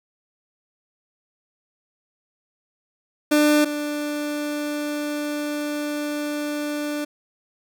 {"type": "tone pair in turn", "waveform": "30% pulse", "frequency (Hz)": [298.1, 295.4], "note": ["D4", "D4"], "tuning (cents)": [26, 10], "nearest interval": "unison", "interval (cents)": 16, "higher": "first", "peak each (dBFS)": [-12, -22], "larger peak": "first", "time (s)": [[3.31, 3.65], [3.65, 7.05]], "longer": "second", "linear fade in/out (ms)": 10, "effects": []}